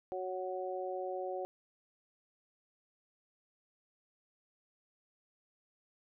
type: harmonic tone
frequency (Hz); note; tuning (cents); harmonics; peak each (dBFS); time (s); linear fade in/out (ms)
185; F#3; 0; 2 / 3 / 4; -40 / -40 / -41; 0.12-1.45; 0
effects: none